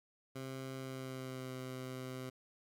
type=tone with pitch glide; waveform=15% pulse; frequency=132.4 to 129.15 Hz; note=C3 to C3; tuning=+21 to -22 cents; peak=-36 dBFS; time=0.35-2.3 s; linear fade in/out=10 ms; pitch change=-43 cents; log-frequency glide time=0.74-1.54 s; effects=none